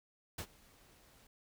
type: noise with ADSR envelope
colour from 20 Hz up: pink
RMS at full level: -40 dBFS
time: 0.38-1.27 s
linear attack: 7 ms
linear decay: 71 ms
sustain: -24 dB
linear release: 4 ms
effects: none